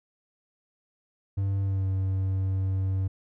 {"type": "tone with pitch glide", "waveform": "triangle", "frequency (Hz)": [98, 95.38], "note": ["G2", "G2"], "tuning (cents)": [0, -47], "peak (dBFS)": -22, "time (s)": [1.37, 3.08], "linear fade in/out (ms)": 10, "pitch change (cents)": -47, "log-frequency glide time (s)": [1.62, 1.86], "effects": []}